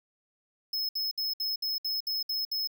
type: tone bursts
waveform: square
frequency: 5180 Hz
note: E8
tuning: 31 cents flat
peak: -29 dBFS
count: 9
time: 0.73-2.674 s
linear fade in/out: 5 ms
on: 160 ms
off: 63 ms
effects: none